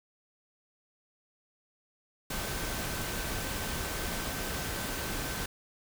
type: tone in noise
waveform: sine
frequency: 1540 Hz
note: G6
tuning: 31 cents flat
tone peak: -45 dBFS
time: 2.3-5.46 s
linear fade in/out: 5 ms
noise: pink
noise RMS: -35 dBFS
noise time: 2.3-5.46 s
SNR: -13 dB
effects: none